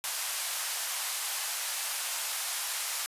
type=band-pass noise; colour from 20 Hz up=white; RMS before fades=-34 dBFS; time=0.04-3.06 s; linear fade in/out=0 ms; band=680 to 13000 Hz; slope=24 dB/octave; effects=resampled to 32000 Hz